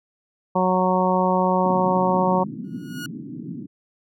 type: harmonic tone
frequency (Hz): 184.3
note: F#3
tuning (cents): -7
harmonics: 1 / 2 / 3 / 4 / 5 / 6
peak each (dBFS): -22 / -26 / -23 / -26 / -22 / -27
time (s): 0.55-2.44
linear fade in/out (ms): 10
type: band-pass noise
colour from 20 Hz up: white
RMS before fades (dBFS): -33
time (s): 1.64-3.67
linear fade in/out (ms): 20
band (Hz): 130 to 300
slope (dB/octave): 48
type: tone with exponential growth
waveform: sawtooth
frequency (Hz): 1447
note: F#6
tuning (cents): -39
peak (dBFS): -25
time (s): 2.64-3.06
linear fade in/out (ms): 2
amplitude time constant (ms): 91
effects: none